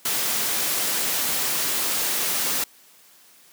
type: noise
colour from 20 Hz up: white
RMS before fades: -24 dBFS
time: 0.05-2.64 s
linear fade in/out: 5 ms
effects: white hiss -53 dBFS RMS until 3.52 s + high-pass 150 Hz 12 dB/octave